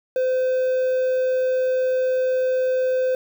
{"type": "tone with quantisation", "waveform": "triangle", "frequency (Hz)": 514, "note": "C5", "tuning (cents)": -31, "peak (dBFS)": -16, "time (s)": [0.16, 3.15], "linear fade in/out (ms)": 2, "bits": 7, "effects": []}